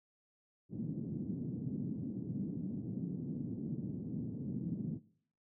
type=band-pass noise; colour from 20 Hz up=pink; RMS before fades=-40 dBFS; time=0.69-5 s; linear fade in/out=50 ms; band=140 to 270 Hz; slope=24 dB/octave; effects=noise-tail reverb RT60 0.6 s tail -20 dB re dry